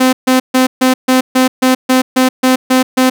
sawtooth tone bursts, 257.6 Hz, C4, 27 cents flat, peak -3 dBFS, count 12, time 0-3.1 s, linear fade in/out 10 ms, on 130 ms, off 140 ms, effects none

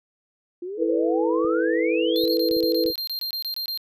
sine exponential sweep, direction up, 342.4 to 4517 Hz, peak -29 dBFS, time 0.62-2.34 s, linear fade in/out 5 ms
sine chord, E suspended fourth, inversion none, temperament equal, 329.6 / 440 / 493.9 Hz, E4 / A4 / B4, 0 / 0 / 0 cents, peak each -23 / -25 / -23 dBFS, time 0.77-2.93 s, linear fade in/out 50 ms
clicks, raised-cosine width 3 ms, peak -30 dBFS, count 7, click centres 1.448 / 2.238 / 2.513 / 2.567 / 2.637 / 2.858 / 2.902 s
square tone bursts, 4186 Hz, C8, in tune, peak -27 dBFS, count 14, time 2.16-3.775 s, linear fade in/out 0 ms, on 94 ms, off 23 ms
effects none

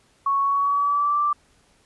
sine tone with pitch glide, 1108.7 to 1173.9 Hz, C#6 to D6, 0 to -1 cents, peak -18 dBFS, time 0.26-1.33 s, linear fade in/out 5 ms, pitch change +99 cents, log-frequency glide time 0.41-1.21 s, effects pink hiss -60 dBFS RMS until 1.85 s + resampled to 24000 Hz

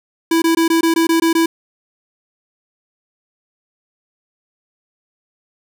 square tone bursts, 329.6 Hz, E4, in tune, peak -12 dBFS, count 9, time 0.31-1.46 s, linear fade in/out 5 ms, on 110 ms, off 20 ms, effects none

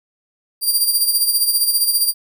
5% pulse tone with tremolo, 4753 Hz, D8, 20 cents sharp, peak -5 dBFS, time 0.61-2.14 s, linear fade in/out 50 ms, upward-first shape sine, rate 15 Hz, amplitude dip 60%, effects none

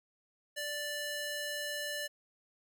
square tone with high-pass filter, 587.3 Hz, D5, in tune, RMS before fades -38 dBFS, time 0.56-2.08 s, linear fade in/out 20 ms, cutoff 1200 Hz, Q 0.76, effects none

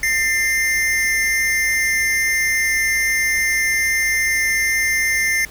square tone pair together, 1799.4 / 2093 Hz, A6 / C7, +38 / 0 cents, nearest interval minor third, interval 262 cents, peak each -22 / -18 dBFS, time 0.03-5.45 s, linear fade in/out 2 ms, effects added 50 Hz sine -39 dBFS peak until 5.5 s + pink hiss -41 dBFS RMS until 5.5 s

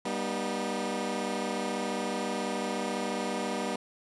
15% pulse chord, G augmented, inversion none, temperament equal with one note detuned, 196 / 241.9 / 311.1 Hz, G3 / B3 / D#4, 0 / -36 / 0 cents, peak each -28 / -27 / -31 dBFS, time 0.05-3.76 s, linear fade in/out 5 ms, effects resampled to 24000 Hz

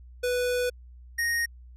square tone pair in turn, 493.9 / 1864.7 Hz, B4 / A#6, 0 / 0 cents, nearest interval octave + major seventh, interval 2300 cents, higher second, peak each -25 dBFS, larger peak neither, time 0.23-0.7 / 1.18-1.46 s, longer first, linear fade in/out 10 ms, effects added 61 Hz sine -45 dBFS peak until 1.76 s + resampled to 32000 Hz

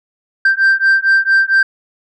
sine beating tone pair, 1568 / 1572.4 Hz, G6 / G6, 0 / +5 cents, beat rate 4.4 Hz, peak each -10 dBFS, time 0.45-1.63 s, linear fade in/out 5 ms, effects tanh soft clip ceiling -6 dBFS

